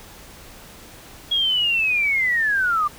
sine linear sweep, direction down, 3322 to 1166 Hz, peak -17 dBFS, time 1.31-2.88 s, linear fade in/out 10 ms, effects pink hiss -43 dBFS RMS until 2.98 s

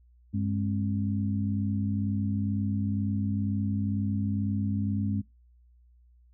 sine tone cluster, 98.4 / 206.3 / 268.4 Hz, G2 / G#3 / C4, +7 / -11 / +44 cents, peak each -29 / -29 / -35 dBFS, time 0.33-5.22 s, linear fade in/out 20 ms, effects noise-tail reverb RT60 0.2 s tail -22 dB re dry + added 60 Hz sine -56 dBFS peak until 6.33 s

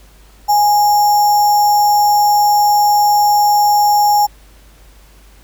sine tone with sample-and-hold, 830 Hz, G#5, 1 cent flat, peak -8 dBFS, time 0.48-4.27 s, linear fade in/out 20 ms, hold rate 6300 Hz, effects added 50 Hz sine -42 dBFS peak until 5.43 s + pink hiss -48 dBFS RMS until 5.43 s

